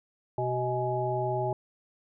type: harmonic tone with a mistuned harmonic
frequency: 126 Hz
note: B2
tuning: 35 cents sharp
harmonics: 1 / 3 / 5 / 7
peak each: -32 / -32 / -32 / -32 dBFS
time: 0.38-1.53 s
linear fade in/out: 2 ms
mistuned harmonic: 7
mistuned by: -87 cents
effects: none